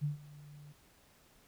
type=tone with ADSR envelope; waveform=sine; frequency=146.83 Hz; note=D3; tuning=in tune; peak=-29 dBFS; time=0.01-0.73 s; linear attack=31 ms; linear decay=130 ms; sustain=-21 dB; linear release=15 ms; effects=pink hiss -65 dBFS RMS until 1.47 s

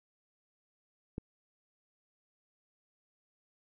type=click; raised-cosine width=3 ms; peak=-24 dBFS; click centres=1.181 s; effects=none

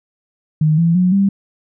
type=tone with pitch steps; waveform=sine; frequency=154.6 / 167.62 / 181.74 / 197.05 Hz; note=D#3 / E3 / F#3 / G3; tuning=-11 / +29 / -31 / +9 cents; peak=-10 dBFS; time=0.61-1.29 s; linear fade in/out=5 ms; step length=170 ms; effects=none

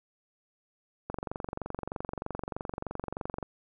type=click train; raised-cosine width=1 ms; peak=-20 dBFS; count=55; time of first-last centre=1.1-3.428 s; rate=23.2 Hz; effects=none

